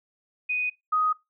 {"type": "tone pair in turn", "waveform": "sine", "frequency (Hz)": [2489, 1251], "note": ["D#7", "D#6"], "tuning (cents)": [0, 9], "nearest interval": "octave", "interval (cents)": 1191, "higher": "first", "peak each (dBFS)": [-24, -20], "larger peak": "second", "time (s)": [[0.49, 0.7], [0.92, 1.13]], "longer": "neither", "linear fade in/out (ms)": 10, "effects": ["noise-tail reverb RT60 0.2 s tail -21 dB re dry"]}